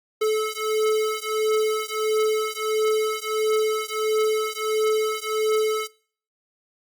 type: beating tone pair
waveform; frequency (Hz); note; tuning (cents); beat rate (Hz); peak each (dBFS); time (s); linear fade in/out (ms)
square; 432.4 / 433.9; A4 / A4; -30 / -24; 1.5; -25 / -25; 0.21-5.88; 10
effects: noise-tail reverb RT60 0.5 s tail -21 dB re dry + Opus 48 kbps